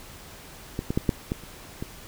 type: clicks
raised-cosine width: 3 ms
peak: -14 / -13 / -9 / -7 / -13 / -30 / -18 dBFS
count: 7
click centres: 0.791 / 0.905 / 0.975 / 1.092 / 1.319 / 1.437 / 1.825 s
effects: pink hiss -45 dBFS RMS until 2.07 s